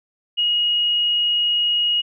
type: tone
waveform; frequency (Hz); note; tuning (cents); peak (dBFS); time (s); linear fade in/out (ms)
sine; 2885; F#7; -44; -16; 0.37-2.02; 20
effects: none